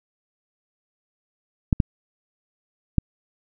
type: clicks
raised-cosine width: 5 ms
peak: -4 dBFS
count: 3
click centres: 1.728 / 1.802 / 2.983 s
effects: none